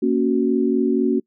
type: chord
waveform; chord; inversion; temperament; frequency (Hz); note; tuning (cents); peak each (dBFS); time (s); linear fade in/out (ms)
sine; F# major; first; equal; 233.1 / 277.2 / 370; A#3 / C#4 / F#4; 0 / 0 / 0; -20; 0.02-1.2; 10
effects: noise-tail reverb RT60 0.1 s tail -26 dB re dry